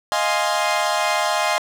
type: chord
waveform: sawtooth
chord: F minor seventh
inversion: third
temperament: equal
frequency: 622.3 / 698.5 / 830.6 / 1046.5 Hz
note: Eb5 / F5 / Ab5 / C6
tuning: 0 / 0 / 0 / 0 cents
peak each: -20 dBFS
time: 0.12-1.58 s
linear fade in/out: 0 ms
effects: low-pass 9000 Hz 12 dB/octave + 7-bit